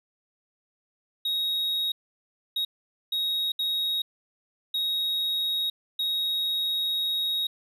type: tone bursts at uneven times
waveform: triangle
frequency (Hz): 3775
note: A#7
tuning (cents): +21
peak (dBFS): -23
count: 6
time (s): 1.25-1.92 / 2.56-2.65 / 3.12-3.52 / 3.59-4.02 / 4.74-5.7 / 5.99-7.47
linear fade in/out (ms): 5
effects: none